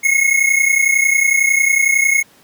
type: tone pair together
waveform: square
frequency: 2160 / 2191 Hz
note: C#7 / C#7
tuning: -45 / -21 cents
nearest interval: unison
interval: 24 cents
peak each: -15 dBFS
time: 0.03-2.23 s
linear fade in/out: 20 ms
effects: pink hiss -49 dBFS RMS until 2.43 s + high-pass 150 Hz 12 dB/octave